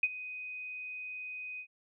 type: tone with ADSR envelope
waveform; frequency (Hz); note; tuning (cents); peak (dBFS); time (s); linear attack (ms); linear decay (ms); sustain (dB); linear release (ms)
sine; 2501; D#7; +8; -22; 0.03-1.67; 4; 41; -17; 76
effects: none